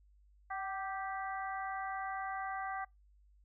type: harmonic tone with a mistuned harmonic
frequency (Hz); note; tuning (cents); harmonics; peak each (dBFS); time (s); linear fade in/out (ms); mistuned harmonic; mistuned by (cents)
392; G4; 0; 2 / 3 / 4 / 5; -39 / -43 / -45 / -47; 0.5-2.85; 10; 2; -39
effects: noise-tail reverb RT60 0.2 s tail -26 dB re dry + added 50 Hz sine -62 dBFS peak until 3.44 s